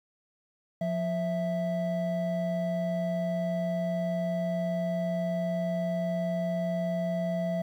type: tone pair together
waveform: triangle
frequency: 176.04 / 659.3 Hz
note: F3 / E5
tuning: +14 / 0 cents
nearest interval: octave + major seventh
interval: 2286 cents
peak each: -28 dBFS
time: 0.81-7.62 s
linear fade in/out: 5 ms
effects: 10-bit